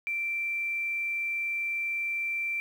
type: tone with quantisation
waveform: sine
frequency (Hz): 2349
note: D7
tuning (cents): 0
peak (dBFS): -28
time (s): 0.07-2.6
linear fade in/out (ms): 0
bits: 9
effects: none